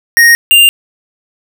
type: tone pair in turn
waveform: square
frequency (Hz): 1864.7 / 2794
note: A#6 / F7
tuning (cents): 0 / 0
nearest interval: perfect fifth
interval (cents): 700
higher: second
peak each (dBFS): -3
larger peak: neither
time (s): 0.17-0.35 / 0.51-0.69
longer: neither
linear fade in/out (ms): 0
effects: none